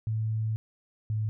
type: tone pair in turn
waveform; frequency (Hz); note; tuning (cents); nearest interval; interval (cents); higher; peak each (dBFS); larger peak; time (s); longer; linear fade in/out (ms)
sine; 110 / 108.17; A2 / A2; 0 / -29; unison; 29; first; -26 / -26; neither; 0.07-0.56 / 1.1-1.29; first; 0
effects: none